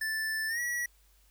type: tone with pitch glide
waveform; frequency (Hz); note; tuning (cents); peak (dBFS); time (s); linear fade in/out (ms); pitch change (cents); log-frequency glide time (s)
square; 1760 to 1930.4; A6 to B6; 0 to -40; -31; 0.01-0.86; 5; +160; 0.48-0.6
effects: added 50 Hz sine -62 dBFS peak until 1.3 s + white hiss -67 dBFS RMS until 1.3 s